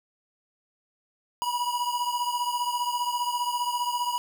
square beating tone pair, 967 / 982 Hz, B5 / B5, -37 / -10 cents, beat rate 15 Hz, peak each -28 / -32 dBFS, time 1.42-4.18 s, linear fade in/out 0 ms, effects none

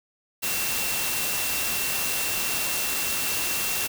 sine tone in noise, 2712 Hz, E7, 49 cents sharp, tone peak -33 dBFS, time 0.42-3.88 s, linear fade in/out 20 ms, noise white, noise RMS -27 dBFS, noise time 0.42-3.88 s, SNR -9 dB, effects none

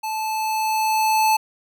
square tone with level ramp, 872 Hz, A5, 16 cents flat, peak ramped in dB -25 to -15 dBFS, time 0.03-1.37 s, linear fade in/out 10 ms, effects none

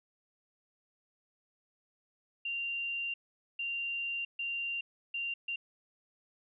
sine tone bursts at uneven times, 2775 Hz, F7, 12 cents flat, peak -33 dBFS, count 5, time 2.45-3.14 / 3.59-4.25 / 4.39-4.81 / 5.14-5.34 / 5.48-5.56 s, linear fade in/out 5 ms, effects none

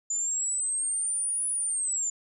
sine linear two-way sweep, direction up then down, 7040 to 9900 to 7040 Hz, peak -26 dBFS, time 0.1-2.1 s, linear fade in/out 5 ms, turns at 1.49 s, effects none

